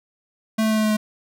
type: tone with pitch steps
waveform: square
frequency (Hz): 220 / 218.7 / 217.5 / 216.2 / 215 / 213.7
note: A3 / A3 / A3 / A3 / A3 / G#3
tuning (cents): 0 / -10 / -20 / -30 / -40 / +50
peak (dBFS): -18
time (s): 0.58-0.97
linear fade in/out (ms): 10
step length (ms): 65
effects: none